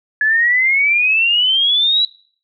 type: exponential sweep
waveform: sine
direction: up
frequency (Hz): 1700 to 3951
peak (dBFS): -11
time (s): 0.21-2.05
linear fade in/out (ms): 2
effects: noise-tail reverb RT60 0.5 s tail -22 dB re dry

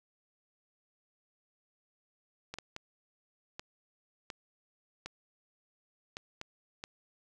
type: clicks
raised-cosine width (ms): 0.2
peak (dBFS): -23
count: 9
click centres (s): 2.54 / 2.586 / 2.764 / 3.595 / 4.302 / 5.06 / 6.169 / 6.414 / 6.839
effects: none

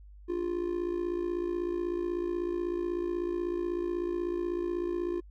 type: tone with amplitude modulation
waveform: triangle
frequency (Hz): 349.2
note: F4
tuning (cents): 0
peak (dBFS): -24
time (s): 0.28-5.21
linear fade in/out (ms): 20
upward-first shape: sine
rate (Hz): 56.2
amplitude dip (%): 75
effects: added 50 Hz sine -48 dBFS peak until 5.3 s

